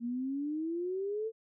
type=exponential sweep; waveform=sine; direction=up; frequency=231.9 to 454.1 Hz; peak=-32 dBFS; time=0-1.32 s; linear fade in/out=50 ms; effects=none